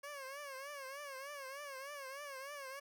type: tone with vibrato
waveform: 15% pulse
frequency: 554.4 Hz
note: C#5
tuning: in tune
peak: -39 dBFS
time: 0.03-2.8 s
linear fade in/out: 10 ms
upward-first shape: triangle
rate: 3.3 Hz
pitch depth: 120 cents each way
effects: none